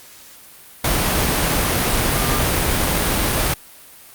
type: tone in noise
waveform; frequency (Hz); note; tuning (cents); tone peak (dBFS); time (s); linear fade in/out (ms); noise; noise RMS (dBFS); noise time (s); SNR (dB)
sine; 1200; D6; +37; -28; 2.13-2.42; 5; pink; -18; 0.84-3.54; -13
effects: white hiss -43 dBFS RMS until 4.14 s + Opus 48 kbps